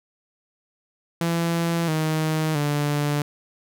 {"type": "tone with pitch steps", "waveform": "sawtooth", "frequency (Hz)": [168.2, 156.94, 146.43], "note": ["E3", "D#3", "D3"], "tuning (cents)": [35, 15, -5], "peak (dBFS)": -17, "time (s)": [1.21, 3.22], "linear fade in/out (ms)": 2, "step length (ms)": 670, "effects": []}